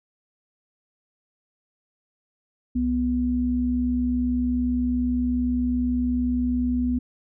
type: tone pair together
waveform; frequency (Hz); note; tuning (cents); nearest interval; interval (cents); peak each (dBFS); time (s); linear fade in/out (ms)
sine; 64.38 / 246.9; C2 / B3; -27 / 0; octave + major seventh; 2327; -28 / -21; 2.75-6.99; 10
effects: none